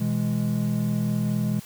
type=chord; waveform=triangle; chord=E major; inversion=second; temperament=equal with one note detuned; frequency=123.47 / 163.01 / 207.7 Hz; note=B2 / E3 / G#3; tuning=0 / -19 / 0 cents; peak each=-25 / -26 / -23 dBFS; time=0-1.6 s; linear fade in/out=10 ms; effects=white hiss -46 dBFS RMS until 1.65 s